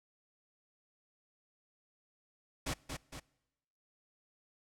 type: noise with echo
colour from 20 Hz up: pink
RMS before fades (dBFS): -36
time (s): 2.66-2.74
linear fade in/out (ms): 10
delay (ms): 230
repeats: 2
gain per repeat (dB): -5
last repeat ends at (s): 3.2
effects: noise-tail reverb RT60 1.0 s tail -24 dB re dry + low-pass 10000 Hz 12 dB/octave